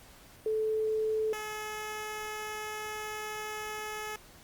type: tone pair in turn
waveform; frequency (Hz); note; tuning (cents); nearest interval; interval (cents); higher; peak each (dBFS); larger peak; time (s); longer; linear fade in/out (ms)
sine / 10% pulse; 436 / 427.3; A4 / G#4; -16 / +49; unison; 35; first; -27 / -28; first; 0.46-1.33 / 1.33-4.16; second; 2
effects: pink hiss -55 dBFS RMS until 4.43 s + Opus 48 kbps